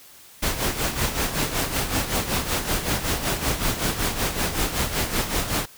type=noise with tremolo; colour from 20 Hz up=pink; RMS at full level=-22 dBFS; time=0.42-5.66 s; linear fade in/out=10 ms; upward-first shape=sine; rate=5.3 Hz; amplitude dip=65%; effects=white hiss -48 dBFS RMS until 5.77 s